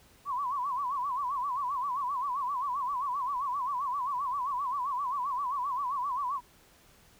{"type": "tone with vibrato", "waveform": "sine", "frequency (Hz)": 1062, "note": "C6", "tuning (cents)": 25, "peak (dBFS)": -29, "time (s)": [0.25, 6.41], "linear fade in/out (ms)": 50, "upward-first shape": "sine", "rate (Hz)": 7.6, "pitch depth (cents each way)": 150, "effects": ["pink hiss -60 dBFS RMS until 7.19 s"]}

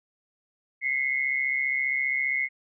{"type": "tone pair together", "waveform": "sine", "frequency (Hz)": [2036, 2171], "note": ["C7", "C#7"], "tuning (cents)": [-48, -37], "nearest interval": "minor second", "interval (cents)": 111, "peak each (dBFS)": [-27, -26], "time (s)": [0.81, 2.49], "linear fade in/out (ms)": 50, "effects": []}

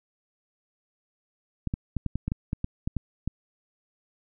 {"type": "clicks", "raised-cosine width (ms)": 5, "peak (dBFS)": -15, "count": 12, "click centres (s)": [1.673, 1.739, 1.967, 2.063, 2.156, 2.28, 2.319, 2.531, 2.644, 2.875, 2.967, 3.276], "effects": []}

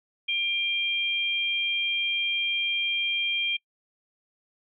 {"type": "tone pair together", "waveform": "sine", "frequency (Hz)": [2384, 3198], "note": ["D7", "G7"], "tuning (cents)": [25, 34], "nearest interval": "perfect fourth", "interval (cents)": 509, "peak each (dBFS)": [-27, -26], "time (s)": [0.28, 3.57], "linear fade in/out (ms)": 10, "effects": ["noise-tail reverb RT60 0.1 s tail -24 dB re dry"]}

